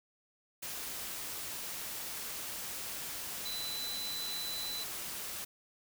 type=tone in noise; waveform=sine; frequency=4000 Hz; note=B7; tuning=21 cents sharp; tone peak=-38 dBFS; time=3.45-4.84 s; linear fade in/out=10 ms; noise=white; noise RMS=-41 dBFS; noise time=0.62-5.45 s; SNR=0 dB; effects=none